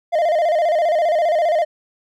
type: tone with vibrato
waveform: triangle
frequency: 651 Hz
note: E5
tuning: 22 cents flat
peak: -12 dBFS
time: 0.12-1.65 s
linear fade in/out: 20 ms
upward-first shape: square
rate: 15 Hz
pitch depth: 97 cents each way
effects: none